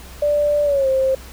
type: tone with pitch glide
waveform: sine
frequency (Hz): 587.3 to 529.3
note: D5 to C5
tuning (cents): 0 to +20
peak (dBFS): -14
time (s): 0.22-1.15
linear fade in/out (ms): 5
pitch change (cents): -180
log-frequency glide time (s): 0.64-0.88
effects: added 63 Hz sine -38 dBFS peak until 1.32 s + pink hiss -41 dBFS RMS until 1.32 s